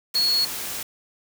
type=tone in noise; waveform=sine; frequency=4345 Hz; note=C#8; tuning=35 cents flat; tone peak=-18 dBFS; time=0.15-0.45 s; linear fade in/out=5 ms; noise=white; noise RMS=-31 dBFS; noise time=0.14-0.83 s; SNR=+10 dB; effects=none